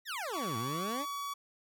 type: exponential two-way sweep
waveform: 20% pulse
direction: down then up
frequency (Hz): 1980 to 107.7 to 313.5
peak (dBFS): -31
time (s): 0.05-1.06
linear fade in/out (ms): 50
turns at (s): 0.57
type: tone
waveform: 45% pulse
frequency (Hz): 1133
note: C#6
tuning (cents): +37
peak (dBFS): -36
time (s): 0.33-1.34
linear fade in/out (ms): 10
effects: none